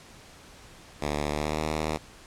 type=tone with pitch glide; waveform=5% pulse; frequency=73.9 to 77.57 Hz; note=D2 to D#2; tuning=+11 to -5 cents; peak=-16 dBFS; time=1.01-1.98 s; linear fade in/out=20 ms; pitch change=+84 cents; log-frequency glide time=1.28-1.61 s; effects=pink hiss -50 dBFS RMS until 2.26 s + low-pass 9000 Hz 12 dB/octave